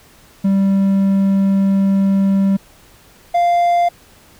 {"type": "tone pair in turn", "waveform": "triangle", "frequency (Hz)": [195.3, 696], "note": ["G3", "F5"], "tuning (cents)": [-6, -6], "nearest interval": "octave + minor seventh", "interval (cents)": 2200, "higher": "second", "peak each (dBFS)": -9, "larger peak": "neither", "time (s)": [[0.44, 2.57], [3.34, 3.89]], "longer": "first", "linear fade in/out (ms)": 10, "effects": ["pink hiss -47 dBFS RMS until 4.39 s"]}